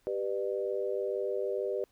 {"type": "chord", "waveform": "sine", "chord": "G major", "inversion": "none", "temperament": "equal with one note detuned", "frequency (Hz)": [392, 493.9, 600.4], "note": ["G4", "B4", "D5"], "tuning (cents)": [0, 0, 38], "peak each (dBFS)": [-33, -34, -36], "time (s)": [0.07, 1.84], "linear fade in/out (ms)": 0, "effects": ["pink hiss -70 dBFS RMS until 1.91 s"]}